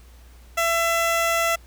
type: tone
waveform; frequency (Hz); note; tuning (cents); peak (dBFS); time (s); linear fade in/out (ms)
15% pulse; 670; E5; +28; -13; 0.57-1.56; 10
effects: added 60 Hz sine -45 dBFS peak until 1.66 s + pink hiss -55 dBFS RMS until 1.66 s